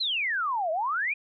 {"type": "exponential two-way sweep", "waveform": "sine", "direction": "down then up", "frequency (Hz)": [4249, 616, 2521], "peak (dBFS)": -25, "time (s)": [0, 1.14], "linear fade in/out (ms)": 10, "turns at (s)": 0.71, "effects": []}